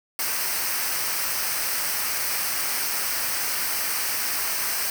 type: noise with comb filter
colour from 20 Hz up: white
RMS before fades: -26 dBFS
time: 0.19-4.9 s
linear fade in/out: 2 ms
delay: 0.28 ms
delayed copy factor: -0.6
effects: none